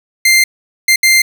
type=tone bursts at uneven times; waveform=sawtooth; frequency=2093 Hz; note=C7; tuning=in tune; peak=-3 dBFS; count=3; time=0.25-0.44 / 0.88-0.96 / 1.03-1.22 s; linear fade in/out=5 ms; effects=none